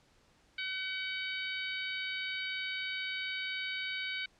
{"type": "harmonic tone", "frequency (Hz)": 757, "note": "F#5", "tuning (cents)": 39, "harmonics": [2, 3, 4, 5, 6], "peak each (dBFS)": [-41, -38, -42, -43, -47], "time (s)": [0.58, 4.26], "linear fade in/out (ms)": 5, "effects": ["pink hiss -67 dBFS RMS until 4.39 s", "low-pass 7000 Hz 12 dB/octave"]}